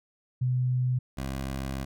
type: tone pair in turn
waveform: sine / 15% pulse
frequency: 126.2 / 66.85 Hz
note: B2 / C2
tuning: +38 / +38 cents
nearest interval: major seventh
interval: 1100 cents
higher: first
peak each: -23 / -25 dBFS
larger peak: first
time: 0.41-0.99 / 1.17-1.85 s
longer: second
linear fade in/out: 10 ms
effects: none

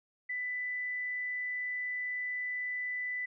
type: tone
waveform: sine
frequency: 1991 Hz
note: B6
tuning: 14 cents sharp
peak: -33 dBFS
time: 0.29-3.26 s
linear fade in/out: 10 ms
effects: none

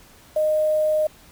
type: tone with quantisation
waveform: sine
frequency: 616 Hz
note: D#5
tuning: 17 cents flat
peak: -17 dBFS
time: 0.36-1.07 s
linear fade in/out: 5 ms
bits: 7
effects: pink hiss -50 dBFS RMS until 1.31 s

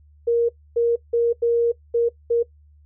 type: tone bursts at uneven times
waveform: sine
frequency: 469.2 Hz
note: A#4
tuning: 11 cents sharp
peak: -15 dBFS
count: 6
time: 0.27-0.49 / 0.76-0.96 / 1.13-1.33 / 1.42-1.72 / 1.94-2.09 / 2.3-2.43 s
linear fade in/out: 10 ms
effects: noise-tail reverb RT60 0.1 s tail -19 dB re dry + added 74 Hz sine -49 dBFS peak until 2.85 s

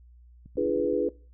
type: clicks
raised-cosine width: 5 ms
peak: -35 dBFS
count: 9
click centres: 0.46 / 0.557 / 0.615 / 0.659 / 0.696 / 0.763 / 0.799 / 0.847 / 0.932 s
type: chord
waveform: sine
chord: D diminished seventh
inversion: none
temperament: equal with one note detuned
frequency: 293.7 / 342 / 415.3 / 493.9 Hz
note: D4 / F4 / Ab4 / Cb5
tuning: 0 / -36 / 0 / 0 cents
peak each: -30 / -30 / -28 / -27 dBFS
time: 0.57-1.09 s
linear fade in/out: 5 ms
effects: noise-tail reverb RT60 0.4 s tail -22 dB re dry + added 60 Hz sine -50 dBFS peak until 1.33 s

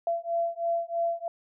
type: beating tone pair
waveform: sine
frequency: 676 / 679.1 Hz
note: E5 / F5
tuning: +43 / -49 cents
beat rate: 3.1 Hz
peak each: -29 dBFS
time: 0.07-1.28 s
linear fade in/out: 2 ms
effects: none

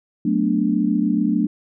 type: chord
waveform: sine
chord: B minor seventh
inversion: second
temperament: equal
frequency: 185 / 220 / 246.9 / 293.7 Hz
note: F#3 / A3 / B3 / D4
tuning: 0 / 0 / 0 / 0 cents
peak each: -23 / -20 / -24 / -21 dBFS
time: 0.25-1.47 s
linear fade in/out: 5 ms
effects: none

